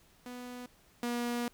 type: tone pair in turn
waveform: sawtooth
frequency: 246.9 / 239.9 Hz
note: B3 / A#3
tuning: 0 / +50 cents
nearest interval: unison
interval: 50 cents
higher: first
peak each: -38 / -28 dBFS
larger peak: second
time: 0.26-0.66 / 1.03-1.48 s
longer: second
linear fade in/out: 2 ms
effects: pink hiss -64 dBFS RMS until 1.53 s